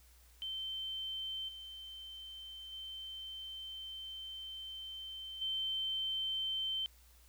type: tone with level steps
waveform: sine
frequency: 3100 Hz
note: G7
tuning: 20 cents flat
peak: -38 / -46 / -43 / -34 dBFS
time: 0.42-6.86 s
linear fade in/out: 0 ms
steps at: 1.48 / 2.72 / 5.41 s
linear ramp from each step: 10 ms
effects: added 60 Hz sine -61 dBFS peak until 7.28 s + white hiss -66 dBFS RMS until 7.28 s